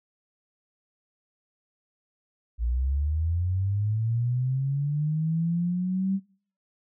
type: linear sweep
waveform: sine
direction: up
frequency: 55.6 to 196 Hz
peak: -23 dBFS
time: 2.58-6.2 s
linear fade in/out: 50 ms
effects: noise-tail reverb RT60 0.5 s tail -21 dB re dry